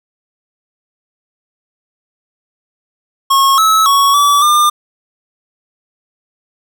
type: tone with pitch steps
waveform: square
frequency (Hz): 1090 / 1297 / 1113 / 1150 / 1201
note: C#6 / E6 / C#6 / D6 / D6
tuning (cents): -29 / -28 / +7 / -37 / +38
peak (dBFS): -8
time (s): 3.3-4.7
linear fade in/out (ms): 10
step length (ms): 280
effects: none